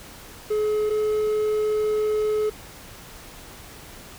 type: tone pair in turn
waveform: triangle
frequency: 425.2 / 427.1 Hz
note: G#4 / G#4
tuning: +41 / +48 cents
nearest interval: unison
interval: 7 cents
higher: second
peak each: -18 dBFS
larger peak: neither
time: 0.5-0.9 / 0.9-2.5 s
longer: second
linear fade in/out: 10 ms
effects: pink hiss -43 dBFS RMS until 4.18 s